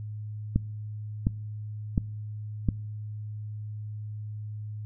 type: click train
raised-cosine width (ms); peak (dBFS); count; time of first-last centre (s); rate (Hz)
5; -10; 4; 0.56-2.688; 1.41
effects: noise-tail reverb RT60 0.8 s tail -24 dB re dry + added 106 Hz sine -34 dBFS peak until 4.85 s